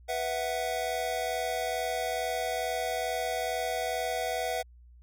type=chord; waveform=square; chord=B suspended fourth; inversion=none; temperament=just; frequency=493.9 / 658.5 / 740.8 Hz; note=B4 / E5 / F#5; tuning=0 / -2 / +2 cents; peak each=-36 / -34 / -34 dBFS; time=0.08-4.63 s; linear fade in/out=20 ms; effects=added 60 Hz sine -51 dBFS peak until 5.02 s